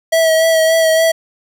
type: tone with vibrato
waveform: square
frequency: 647 Hz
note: E5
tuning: 32 cents flat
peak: -10 dBFS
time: 0.12-1.12 s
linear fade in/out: 10 ms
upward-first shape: sine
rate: 3.5 Hz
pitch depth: 23 cents each way
effects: 7-bit